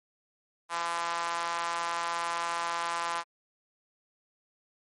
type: tone with high-pass filter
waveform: sawtooth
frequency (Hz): 169.7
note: F3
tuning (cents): -49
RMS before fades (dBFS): -32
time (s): 0.69-3.24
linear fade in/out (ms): 50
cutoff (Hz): 1000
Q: 3
effects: MP3 48 kbps